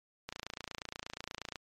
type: click train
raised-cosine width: 0.2 ms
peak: -22 dBFS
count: 37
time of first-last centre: 0.29-1.558 s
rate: 28.4 Hz
effects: MP3 64 kbps